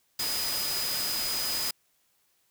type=tone in noise; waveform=sine; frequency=4978 Hz; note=D#8; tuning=in tune; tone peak=-31 dBFS; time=0.19-1.71 s; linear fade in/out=5 ms; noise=white; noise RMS=-32 dBFS; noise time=0.19-1.71 s; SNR=-2 dB; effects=white hiss -70 dBFS RMS until 2.5 s